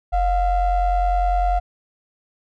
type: ring-modulated tone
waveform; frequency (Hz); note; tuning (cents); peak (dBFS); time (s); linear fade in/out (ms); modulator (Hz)
triangle; 334; E4; +23; -11; 0.12-1.6; 20; 379
effects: none